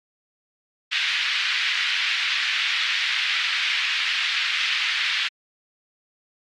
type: band-pass noise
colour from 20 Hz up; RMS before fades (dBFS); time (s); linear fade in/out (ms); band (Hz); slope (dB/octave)
pink; -24; 0.91-5.29; 20; 1900 to 3800; 24
effects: AAC 48 kbps